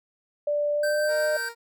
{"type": "tone with pitch glide", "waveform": "sine", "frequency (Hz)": [587.3, 608], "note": ["D5", "D#5"], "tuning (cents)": [0, -40], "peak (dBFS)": -22, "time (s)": [0.47, 1.37], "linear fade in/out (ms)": 5, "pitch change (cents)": 60, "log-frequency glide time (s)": [0.73, 1.14]}
{"type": "tone with tremolo", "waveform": "square", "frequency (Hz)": 1557, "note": "G6", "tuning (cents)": -12, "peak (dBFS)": -28, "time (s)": [0.83, 1.49], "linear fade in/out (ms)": 5, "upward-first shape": "triangle", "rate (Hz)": 5.6, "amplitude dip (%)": 25}
{"type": "tone", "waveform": "15% pulse", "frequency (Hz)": 466.9, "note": "A#4", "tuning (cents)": 3, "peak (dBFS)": -30, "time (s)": [1.07, 1.55], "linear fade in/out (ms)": 50}
{"effects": []}